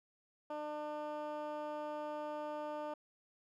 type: tone with band-pass filter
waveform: 15% pulse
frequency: 300 Hz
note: D4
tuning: 37 cents sharp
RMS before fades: -42 dBFS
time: 0.5-2.94 s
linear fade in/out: 5 ms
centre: 680 Hz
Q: 1.3
effects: none